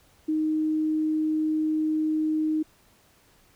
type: tone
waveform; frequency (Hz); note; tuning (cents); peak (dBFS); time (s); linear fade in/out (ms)
sine; 311.1; D#4; 0; -22; 0.28-2.63; 10
effects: pink hiss -60 dBFS RMS until 3.55 s